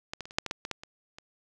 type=clicks; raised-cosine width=0.2 ms; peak=-17 / -19 / -26 / -28 / -7 / -16 / -14 / -18 / -15 / -25 / -27 dBFS; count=11; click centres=0.135 / 0.207 / 0.255 / 0.309 / 0.385 / 0.463 / 0.511 / 0.651 / 0.713 / 0.835 / 1.185 s; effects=none